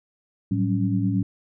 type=tone cluster; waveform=sine; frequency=110.1 / 183 / 192 / 278.1 Hz; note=A2 / F#3 / G3 / C#4; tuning=+2 / -19 / -36 / +6 cents; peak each=-24 / -28 / -25 / -26 dBFS; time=0.51-1.23 s; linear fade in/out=5 ms; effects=none